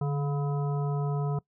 harmonic tone with a mistuned harmonic, 142 Hz, C#3, 42 cents sharp, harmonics 1 / 3 / 5 / 7 / 9, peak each -26 / -36 / -40 / -43 / -45 dBFS, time 0.01-1.39 s, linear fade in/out 5 ms, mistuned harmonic 1, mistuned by +44 cents, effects noise-tail reverb RT60 0.1 s tail -22 dB re dry

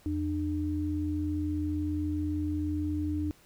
sine tone pair together, 84.6 / 301 Hz, E2 / D4, +45 / +43 cents, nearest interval octave + minor seventh, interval 2198 cents, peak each -32 / -30 dBFS, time 0.06-3.31 s, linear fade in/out 0 ms, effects pink hiss -60 dBFS RMS until 3.45 s

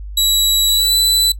sawtooth tone with pitch glide, 3900 to 3984 Hz, B7 to B7, -23 to +14 cents, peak -9 dBFS, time 0.17-1.32 s, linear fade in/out 5 ms, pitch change +37 cents, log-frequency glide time 0.67-0.96 s, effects noise-tail reverb RT60 0.1 s tail -18 dB re dry + added 50 Hz sine -26 dBFS peak until 1.39 s

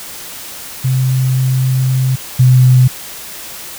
sine tone pair in turn, 130 / 127.4 Hz, C3 / C3, -11 / -46 cents, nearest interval unison, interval 35 cents, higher first, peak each -10 / -4 dBFS, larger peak second, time 0.84-2.16 / 2.39-2.88 s, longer first, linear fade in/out 10 ms, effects white hiss -29 dBFS RMS until 3.78 s

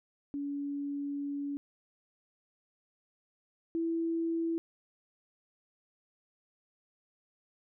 sine tone pair in turn, 284.2 / 330.9 Hz, C#4 / E4, +43 / +7 cents, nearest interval minor third, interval 264 cents, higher second, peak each -33 / -29 dBFS, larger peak second, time 0.34-1.57 / 3.75-4.58 s, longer first, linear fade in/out 0 ms, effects none

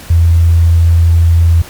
sine tone, 83.8 Hz, E2, 29 cents sharp, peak -4 dBFS, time 0.1-1.62 s, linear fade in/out 5 ms, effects pink hiss -32 dBFS RMS until 1.69 s + MP3 96 kbps

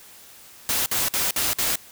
white noise bursts, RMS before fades -23 dBFS, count 5, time 0.69-1.756 s, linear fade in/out 0 ms, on 170 ms, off 54 ms, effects white hiss -47 dBFS RMS until 1.91 s

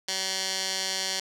15% pulse tone with band-pass filter, 190 Hz, F#3, 46 cents sharp, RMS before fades -30 dBFS, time 0.08-1.2 s, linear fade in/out 5 ms, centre 5000 Hz, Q 1.7, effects none

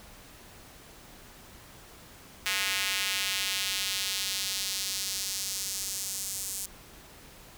square tone with high-pass filter sweep, 97.5 Hz, G2, 9 cents flat, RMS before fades -32 dBFS, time 2.46-6.66 s, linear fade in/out 0 ms, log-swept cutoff 2200 to 7800 Hz, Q 1.3, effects pink hiss -51 dBFS RMS until 7.57 s

